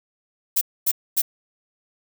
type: noise bursts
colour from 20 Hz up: violet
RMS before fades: -19 dBFS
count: 3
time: 0.56-1.219 s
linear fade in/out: 10 ms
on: 53 ms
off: 250 ms
effects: none